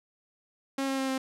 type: tone with pitch steps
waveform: sawtooth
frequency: 271.4 / 268.9 / 266.4 / 264 Hz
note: C#4 / C4 / C4 / C4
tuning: -36 / +47 / +31 / +16 cents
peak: -24 dBFS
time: 0.78-1.18 s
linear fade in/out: 5 ms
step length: 100 ms
effects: low-pass 11000 Hz 12 dB/octave